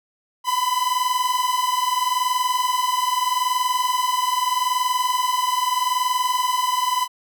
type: tone pair together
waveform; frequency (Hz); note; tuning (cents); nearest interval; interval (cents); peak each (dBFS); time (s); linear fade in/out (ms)
45% pulse; 992.2 / 1013; B5 / B5; +8 / +44; unison; 36; -22; 0.44-7.08; 50
effects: none